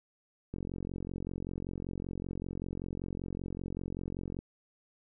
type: click train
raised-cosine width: 3 ms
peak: -25 dBFS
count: 175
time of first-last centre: 0.54-4.39 s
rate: 45.2 Hz
effects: none